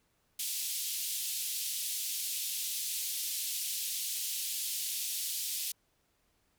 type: band-pass noise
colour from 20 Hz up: white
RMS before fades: -36 dBFS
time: 0.39-5.72 s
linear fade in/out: 5 ms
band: 2900 to 15000 Hz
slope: 24 dB/octave
effects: pink hiss -74 dBFS RMS until 6.58 s